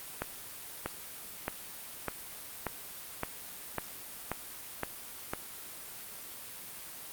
accelerating click train, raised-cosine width 0.5 ms, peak -16 dBFS, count 10, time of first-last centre 0.22-5.335 s, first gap 640 ms, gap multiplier 0.97, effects white hiss -45 dBFS RMS until 7.12 s + Opus 32 kbps

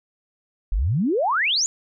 sine exponential sweep, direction up, 38.89 to 7120 Hz, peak -18 dBFS, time 0.72-1.66 s, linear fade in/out 0 ms, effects none

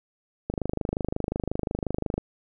click train, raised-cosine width 2 ms, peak -13 dBFS, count 44, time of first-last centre 0.5-2.18 s, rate 25.6 Hz, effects none

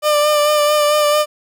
30% pulse tone with vibrato, 596 Hz, D5, 25 cents sharp, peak -9 dBFS, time 0.02-1.26 s, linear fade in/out 50 ms, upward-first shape sine, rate 4.5 Hz, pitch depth 24 cents each way, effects none

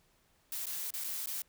blue noise with dropouts, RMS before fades -38 dBFS, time 0.52-1.42 s, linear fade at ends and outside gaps 2 ms, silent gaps 0.657-0.667 / 0.906-0.938 / 1.039-1.043 / 1.26-1.271 s, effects pink hiss -70 dBFS RMS until 1.48 s

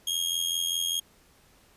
sawtooth tone with amplitude modulation, 3261 Hz, G#7, 32 cents flat, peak -20 dBFS, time 0.07-1 s, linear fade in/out 5 ms, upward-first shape sine, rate 85 Hz, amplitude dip 70%, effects pink hiss -60 dBFS RMS until 1.76 s + resampled to 32000 Hz

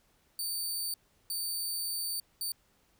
15% pulse tone bursts at uneven times, 4584 Hz, D8, 43 cents flat, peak -26 dBFS, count 3, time 0.39-0.94 / 1.3-2.2 / 2.41-2.52 s, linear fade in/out 2 ms, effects pink hiss -69 dBFS RMS until 2.99 s

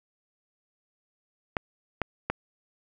clicks, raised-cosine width 0.5 ms, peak -11 dBFS, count 3, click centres 1.568 / 2.017 / 2.3 s, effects none

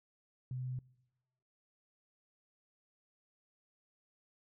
sine tone, 127.4 Hz, C3, 46 cents flat, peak -37 dBFS, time 0.51-0.79 s, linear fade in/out 2 ms, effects noise-tail reverb RT60 1.0 s tail -23 dB re dry

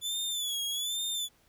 sawtooth tone with vibrato, 3455 Hz, A7, 32 cents flat, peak -28 dBFS, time 0.01-1.29 s, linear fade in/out 50 ms, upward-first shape sine, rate 1.2 Hz, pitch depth 86 cents each way, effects pink hiss -66 dBFS RMS until 1.48 s

